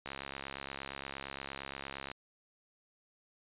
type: click train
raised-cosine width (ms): 0.3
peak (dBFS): -24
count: 142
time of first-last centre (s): 0.06-2.115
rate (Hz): 68.6
effects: resampled to 8000 Hz

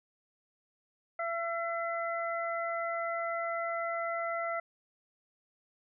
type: harmonic tone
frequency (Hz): 674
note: E5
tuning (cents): +38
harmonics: 1 / 2 / 3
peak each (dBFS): -34 / -36 / -39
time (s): 1.19-4.6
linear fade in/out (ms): 5
effects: none

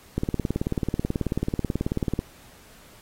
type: click train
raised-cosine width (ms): 3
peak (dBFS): -11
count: 38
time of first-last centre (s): 0.18-2.191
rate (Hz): 18.4
effects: pink hiss -52 dBFS RMS until 3.01 s + AAC 48 kbps

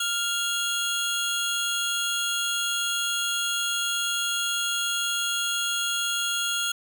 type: tone pair together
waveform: 25% pulse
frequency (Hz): 1396.9 / 3322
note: F6 / G#7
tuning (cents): 0 / 0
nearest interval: octave + minor third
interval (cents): 1500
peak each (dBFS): -24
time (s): 0-6.72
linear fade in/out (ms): 5
effects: none

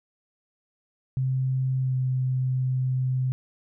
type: tone with pitch glide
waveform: sine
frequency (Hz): 130.81 to 129.08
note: C3 to C3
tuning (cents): 0 to -23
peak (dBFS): -22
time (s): 1.17-3.32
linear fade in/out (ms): 0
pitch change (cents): -23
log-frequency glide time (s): 1.8-1.96
effects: none

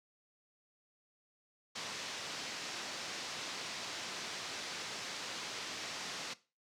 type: low-pass noise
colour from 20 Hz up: white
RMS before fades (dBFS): -43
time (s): 1.75-6.34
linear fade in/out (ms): 10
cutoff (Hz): 5900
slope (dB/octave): 24
effects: noise-tail reverb RT60 0.3 s tail -17 dB re dry + high-pass 150 Hz 12 dB/octave

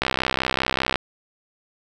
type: click train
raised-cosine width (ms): 0.3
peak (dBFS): -4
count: 62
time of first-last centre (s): 0.02-0.957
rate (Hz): 65.1
effects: 7-bit

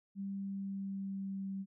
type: tone with pitch glide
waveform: sine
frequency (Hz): 196.7 to 194.1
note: G3 to G3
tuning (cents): +6 to -17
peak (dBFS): -37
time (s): 0.15-1.66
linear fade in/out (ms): 50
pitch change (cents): -23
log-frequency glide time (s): 0.33-1.48
effects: none

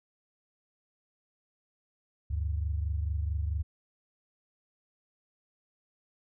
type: tone pair together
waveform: sine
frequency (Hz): 73.6 / 98.14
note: D2 / G2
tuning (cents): +4 / +2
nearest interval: perfect fourth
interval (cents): 498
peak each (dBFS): -29 / -35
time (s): 2.3-3.63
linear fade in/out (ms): 10
effects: none

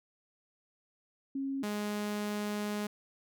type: tone pair in turn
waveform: sine / sawtooth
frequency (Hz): 272.2 / 208.1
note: C#4 / G#3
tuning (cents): -31 / +4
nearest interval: perfect fourth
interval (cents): 465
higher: first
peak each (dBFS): -32 / -29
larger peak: second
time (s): 1.35-1.63 / 1.63-2.87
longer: second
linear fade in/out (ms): 5
effects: none

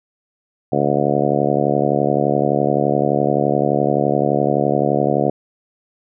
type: harmonic tone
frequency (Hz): 71.7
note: D2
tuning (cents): -41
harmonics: 2 / 3 / 4 / 5 / 6 / 7 / 8 / 9 / 10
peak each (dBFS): -23 / -23 / -23 / -23 / -23 / -23 / -23 / -23 / -23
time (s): 0.72-5.3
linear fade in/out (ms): 5
effects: none

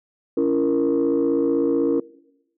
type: chord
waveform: sine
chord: A# diminished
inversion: first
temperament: just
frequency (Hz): 279.7 / 335.6 / 466.2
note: C#4 / E4 / A#4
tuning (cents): +16 / +31 / 0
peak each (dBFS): -20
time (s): 0.37-2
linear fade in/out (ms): 5
effects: noise-tail reverb RT60 0.9 s tail -22 dB re dry + tanh soft clip ceiling -12 dBFS

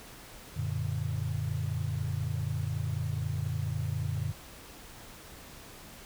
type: chord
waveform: sine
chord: Gb augmented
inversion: none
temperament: equal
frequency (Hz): 92.5 / 116.54 / 146.83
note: Gb2 / Bb2 / D3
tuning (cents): 0 / 0 / 0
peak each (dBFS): -34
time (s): 0.56-4.32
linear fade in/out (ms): 10
effects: pink hiss -49 dBFS RMS until 6.05 s

